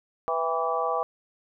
harmonic tone with a mistuned harmonic, 164.81 Hz, E3, in tune, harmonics 3 / 4 / 5 / 6 / 7, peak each -30 / -30 / -30 / -34 / -29 dBFS, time 0.28-1.03 s, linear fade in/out 0 ms, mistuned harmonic 5, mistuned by -47 cents, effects none

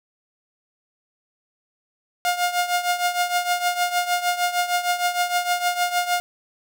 sawtooth tone with tremolo, 710 Hz, F5, 28 cents sharp, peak -13 dBFS, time 2.25-6.2 s, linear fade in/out 0 ms, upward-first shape triangle, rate 6.5 Hz, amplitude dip 80%, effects none

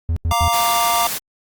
triangle tone bursts, 82.41 Hz, E2, in tune, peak -14 dBFS, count 3, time 0.09-0.482 s, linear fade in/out 0 ms, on 74 ms, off 85 ms
square chord, Bb major, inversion second, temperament equal, 698.5 / 932.3 / 1174.7 Hz, F5 / Bb5 / D6, 0 / 0 / 0 cents, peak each -21 dBFS, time 0.31-1.07 s, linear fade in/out 2 ms
white noise, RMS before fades -24 dBFS, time 0.52-1.19 s, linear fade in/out 20 ms
effects Opus 48 kbps

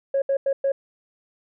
sine tone bursts at uneven times, 548 Hz, C#5, 20 cents flat, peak -17 dBFS, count 4, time 0.14-0.22 / 0.29-0.37 / 0.46-0.53 / 0.64-0.72 s, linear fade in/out 5 ms, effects tanh soft clip ceiling -15 dBFS

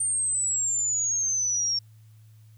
sine exponential sweep, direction down, 8870 to 5490 Hz, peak -23 dBFS, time 0-1.79 s, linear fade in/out 5 ms, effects added 109 Hz sine -49 dBFS peak until 2.57 s + white hiss -67 dBFS RMS until 2.57 s

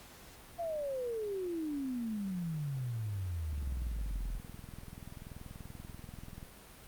sine exponential sweep, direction down, 698.5 to 38.89 Hz, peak -34 dBFS, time 0.58-4.39 s, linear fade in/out 20 ms
click train, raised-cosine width 5 ms, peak -34 dBFS, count 61, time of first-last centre 3.53-6.429 s, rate 20.7 Hz
effects pink hiss -54 dBFS RMS until 6.87 s + Opus 48 kbps

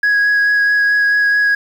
sine tone with vibrato, 1661.2 Hz, G#6, in tune, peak -8 dBFS, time 0.03-1.55 s, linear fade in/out 5 ms, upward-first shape sine, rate 4.6 Hz, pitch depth 10 cents each way, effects tanh soft clip ceiling -9 dBFS + 7-bit

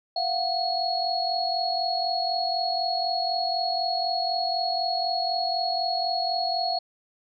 sine tone cluster, 687 / 731 / 4328 Hz, F5 / F#5 / C#8, -29 / -21 / -42 cents, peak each -28 dBFS, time 0.16-6.79 s, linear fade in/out 5 ms, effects none

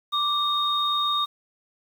sine tone pair together, 1174.7 / 3706 Hz, D6 / A#7, 0 / -11 cents, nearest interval octave + minor sixth, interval 1989 cents, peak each -24 dBFS, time 0.12-1.26 s, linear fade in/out 20 ms, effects 8-bit

